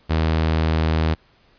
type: tone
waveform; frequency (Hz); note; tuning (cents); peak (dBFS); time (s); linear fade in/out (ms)
sawtooth; 79.8; D#2; +44; -13; 0.09-1.15; 20
effects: pink hiss -57 dBFS RMS until 1.58 s + resampled to 11025 Hz